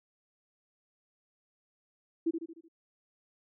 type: tone with echo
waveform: sine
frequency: 329.6 Hz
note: E4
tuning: in tune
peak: -25 dBFS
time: 2.26-2.31 s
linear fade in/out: 10 ms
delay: 75 ms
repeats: 5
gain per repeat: -6 dB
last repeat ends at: 2.685 s
effects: none